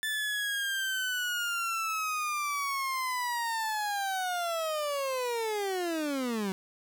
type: linear sweep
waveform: 30% pulse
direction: down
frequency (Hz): 1760 to 185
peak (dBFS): -27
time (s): 0.03-6.52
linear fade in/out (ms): 0
effects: none